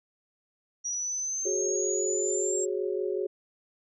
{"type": "exponential sweep", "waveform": "sine", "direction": "up", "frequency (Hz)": [5770, 7550], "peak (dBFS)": -29, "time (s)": [0.84, 2.66], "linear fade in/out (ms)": 20}
{"type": "chord", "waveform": "sine", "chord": "F# suspended second", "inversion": "none", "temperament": "equal with one note detuned", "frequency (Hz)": [370, 415.3, 548.9], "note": ["F#4", "G#4", "C#5"], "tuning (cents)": [0, 0, -17], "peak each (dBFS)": [-30, -31, -36], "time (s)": [1.45, 3.27], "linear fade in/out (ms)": 10}
{"effects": []}